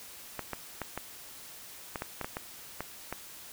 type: clicks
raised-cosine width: 0.5 ms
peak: -19 dBFS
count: 11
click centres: 0.393 / 0.533 / 0.817 / 0.976 / 1.958 / 2.021 / 2.213 / 2.245 / 2.369 / 2.806 / 3.126 s
effects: white hiss -48 dBFS RMS until 3.52 s